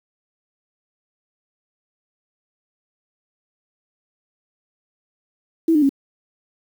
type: tone with pitch steps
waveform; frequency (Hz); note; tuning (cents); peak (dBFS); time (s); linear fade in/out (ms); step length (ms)
sine; 327.2 / 300 / 275.1; E4 / D4 / C#4; -13 / +37 / -13; -12; 5.68-5.893; 5; 71
effects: 7-bit